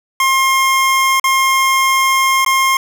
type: tone with dropouts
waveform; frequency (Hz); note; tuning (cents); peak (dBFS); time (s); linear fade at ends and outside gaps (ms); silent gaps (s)
25% pulse; 1066; C6; +32; -7; 0.2-2.77; 2; 1.198-1.241 / 2.448-2.462
effects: none